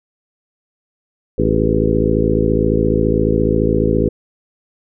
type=harmonic tone with a mistuned harmonic; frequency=54.5 Hz; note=A1; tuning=16 cents flat; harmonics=1 / 2 / 3 / 4 / 5 / 6 / 7 / 8 / 9; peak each=-21 / -21 / -21 / -21 / -21 / -21 / -21 / -21 / -21 dBFS; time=1.38-4.09 s; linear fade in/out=5 ms; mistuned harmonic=8; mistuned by=-67 cents; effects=none